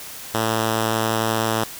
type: tone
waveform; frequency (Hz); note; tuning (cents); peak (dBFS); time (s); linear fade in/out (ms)
5% pulse; 111.3; A2; +20; -8; 0.34-1.64; 5
effects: white hiss -36 dBFS RMS until 1.79 s